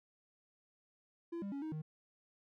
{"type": "tone with pitch steps", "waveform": "triangle", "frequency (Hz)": [338.6, 199.5, 279.2, 313.9, 155.1], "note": ["E4", "G3", "C#4", "D#4", "D#3"], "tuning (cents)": [46, 31, 13, 15, -5], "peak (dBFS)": -37, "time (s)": [1.32, 1.82], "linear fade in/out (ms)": 10, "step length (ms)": 100, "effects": []}